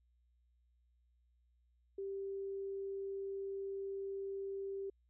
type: tone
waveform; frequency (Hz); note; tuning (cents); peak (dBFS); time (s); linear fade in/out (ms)
sine; 392; G4; 0; -39; 1.98-4.9; 5
effects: added 60 Hz sine -70 dBFS peak until 5.09 s